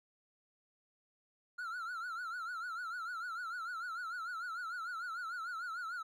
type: tone with vibrato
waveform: triangle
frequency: 1389 Hz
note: F6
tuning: 10 cents flat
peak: -37 dBFS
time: 1.58-6.03 s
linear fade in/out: 10 ms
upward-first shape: triangle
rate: 6.7 Hz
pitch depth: 140 cents each way
effects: none